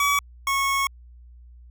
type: tone pair in turn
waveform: 25% pulse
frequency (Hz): 1139 / 1098.5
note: C#6 / C#6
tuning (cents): +47 / -16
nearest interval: minor second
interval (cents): 63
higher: first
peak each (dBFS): -15 / -17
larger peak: first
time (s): 0-0.19 / 0.47-0.87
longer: second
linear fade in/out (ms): 2
effects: added 60 Hz sine -44 dBFS peak until 1.7 s